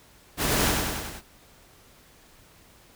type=noise with echo; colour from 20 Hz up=pink; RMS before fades=-25 dBFS; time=0.37-0.74 s; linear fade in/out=50 ms; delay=96 ms; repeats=5; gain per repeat=-3 dB; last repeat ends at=1.22 s; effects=pink hiss -55 dBFS RMS until 2.95 s